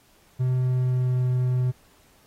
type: tone with pitch glide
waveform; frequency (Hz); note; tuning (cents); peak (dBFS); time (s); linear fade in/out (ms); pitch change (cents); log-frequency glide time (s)
triangle; 127.5 to 126.18; C3 to B2; -44 to +38; -18; 0.39-1.72; 20; -18; 0.53-1.2
effects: pink hiss -59 dBFS RMS until 2.26 s + AAC 48 kbps